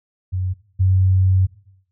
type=tone pair in turn; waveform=sine; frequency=92.5 / 93.95 Hz; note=F#2 / F#2; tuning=0 / +27 cents; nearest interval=unison; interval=27 cents; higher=second; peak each=-19 / -12 dBFS; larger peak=second; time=0.32-0.54 / 0.79-1.47 s; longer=second; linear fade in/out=20 ms; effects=noise-tail reverb RT60 0.7 s tail -18 dB re dry